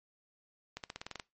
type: accelerating click train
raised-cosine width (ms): 0.2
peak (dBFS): -23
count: 9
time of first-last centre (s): 0.77-1.198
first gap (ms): 68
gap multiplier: 0.93
effects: noise-tail reverb RT60 0.2 s tail -20 dB re dry + MP3 32 kbps